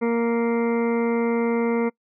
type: harmonic tone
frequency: 233.1 Hz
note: A#3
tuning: in tune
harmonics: 1 / 2 / 3 / 4 / 5 / 6 / 8 / 9 / 10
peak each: -22 / -22 / -38 / -32 / -38 / -39 / -45 / -36 / -45 dBFS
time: 0.01-1.9 s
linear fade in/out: 20 ms
effects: noise-tail reverb RT60 0.1 s tail -25 dB re dry